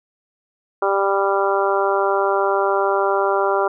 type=harmonic tone; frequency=197 Hz; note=G3; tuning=9 cents sharp; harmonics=2 / 3 / 4 / 5 / 6 / 7; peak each=-20 / -22 / -23 / -24 / -25 / -25 dBFS; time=0.82-3.68 s; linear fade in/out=5 ms; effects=none